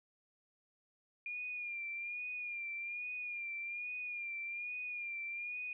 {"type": "tone with vibrato", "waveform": "sine", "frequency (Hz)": 2413, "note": "D7", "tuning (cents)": 46, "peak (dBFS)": -39, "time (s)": [1.26, 5.73], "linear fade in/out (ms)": 2, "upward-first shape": "sine", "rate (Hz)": 1.2, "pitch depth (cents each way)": 49, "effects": []}